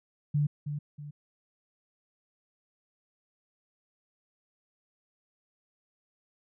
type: tone with echo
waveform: sine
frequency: 146.83 Hz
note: D3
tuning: in tune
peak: -23 dBFS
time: 0.34-0.47 s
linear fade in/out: 10 ms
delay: 320 ms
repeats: 2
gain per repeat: -8 dB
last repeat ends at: 1.11 s
effects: none